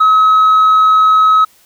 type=tone with tanh clipping; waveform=sine; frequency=1280 Hz; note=D#6; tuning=49 cents sharp; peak=-6 dBFS; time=0-1.45 s; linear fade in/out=10 ms; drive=1 dB; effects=white hiss -49 dBFS RMS until 1.65 s